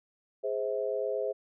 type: chord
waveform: sine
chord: Ab augmented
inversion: none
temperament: equal with one note detuned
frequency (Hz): 415.3 / 523.3 / 645.3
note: Ab4 / C5 / E5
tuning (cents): 0 / 0 / -37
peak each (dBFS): -33 / -32 / -35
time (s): 0.43-1.33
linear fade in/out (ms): 20
effects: none